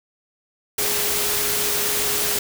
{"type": "tone in noise", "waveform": "sine", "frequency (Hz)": 415.3, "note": "G#4", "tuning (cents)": 0, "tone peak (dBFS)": -31, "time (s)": [0.78, 2.39], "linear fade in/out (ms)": 5, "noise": "white", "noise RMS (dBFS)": -22, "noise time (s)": [0.78, 2.39], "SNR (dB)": -12, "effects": []}